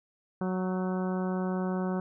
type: harmonic tone with a mistuned harmonic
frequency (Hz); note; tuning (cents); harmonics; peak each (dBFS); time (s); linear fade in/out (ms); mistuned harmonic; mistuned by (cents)
185; F#3; 0; 1 / 2 / 3 / 4 / 5 / 6 / 7 / 8; -29 / -35 / -39 / -41 / -43 / -45 / -46 / -47; 0.41-2; 2; 8; +28
effects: none